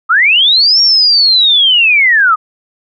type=linear two-way sweep; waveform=sine; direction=up then down; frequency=1208 to 5588 to 1208 Hz; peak=-5 dBFS; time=0.09-2.36 s; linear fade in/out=20 ms; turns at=0.81 s; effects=none